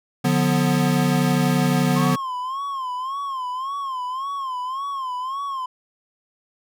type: chord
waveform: square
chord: B diminished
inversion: first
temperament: equal with one note detuned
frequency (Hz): 146.83 / 178.59 / 246.9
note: D3 / F3 / B3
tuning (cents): 0 / +39 / 0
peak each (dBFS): -22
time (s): 0.24-2.16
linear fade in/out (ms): 10
type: tone with vibrato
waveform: triangle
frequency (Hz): 1057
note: C6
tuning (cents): +17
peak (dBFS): -23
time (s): 1.96-5.66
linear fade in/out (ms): 5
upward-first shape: sine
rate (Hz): 1.8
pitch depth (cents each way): 110
effects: none